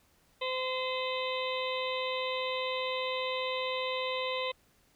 harmonic tone with a mistuned harmonic, 515 Hz, C5, 28 cents flat, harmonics 1 / 2 / 4 / 5 / 6 / 7 / 8, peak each -34 / -37 / -40 / -41 / -42 / -42 / -43 dBFS, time 0.41-4.52 s, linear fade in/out 10 ms, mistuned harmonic 8, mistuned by -79 cents, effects pink hiss -67 dBFS RMS until 4.95 s

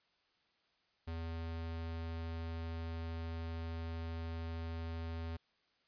square tone, 82.41 Hz, E2, in tune, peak -40 dBFS, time 1.07-5.37 s, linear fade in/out 10 ms, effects white hiss -75 dBFS RMS until 5.87 s + resampled to 11025 Hz

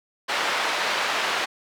pink band-pass noise, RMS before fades -25 dBFS, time 0.28-1.46 s, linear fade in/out 20 ms, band 720 to 3800 Hz, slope 12 dB/octave, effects none

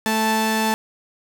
sawtooth tone pair together, 220 / 877.9 Hz, A3 / A5, 0 / -4 cents, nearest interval 2 octaves, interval 2396 cents, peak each -17 dBFS, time 0.06-0.74 s, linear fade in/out 0 ms, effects none

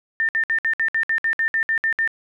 sine tone bursts, 1802 Hz, A6, 41 cents sharp, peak -17 dBFS, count 13, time 0.2-2.076 s, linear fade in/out 0 ms, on 88 ms, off 61 ms, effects none

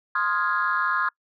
sine chord, F minor seventh, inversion second, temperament equal with one note detuned, 1046.5 / 1244.5 / 1408.3 / 1661.2 Hz, C6 / Eb6 / F6 / Ab6, 0 / 0 / +14 / 0 cents, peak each -26 dBFS, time 0.15-1.09 s, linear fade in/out 5 ms, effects noise-tail reverb RT60 0.1 s tail -26 dB re dry + tanh soft clip ceiling -13 dBFS

